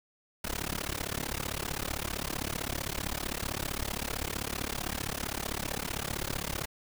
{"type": "noise with amplitude modulation", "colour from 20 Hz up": "pink", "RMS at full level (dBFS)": -31, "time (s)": [0.44, 6.66], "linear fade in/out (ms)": 5, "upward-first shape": "sine", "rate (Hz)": 35.5, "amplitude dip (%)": 100, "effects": []}